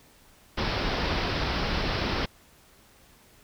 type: low-pass noise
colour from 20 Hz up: pink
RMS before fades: -28 dBFS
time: 0.57-2.26 s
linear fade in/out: 10 ms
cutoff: 5400 Hz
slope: 96 dB/octave
effects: pink hiss -57 dBFS RMS until 3.43 s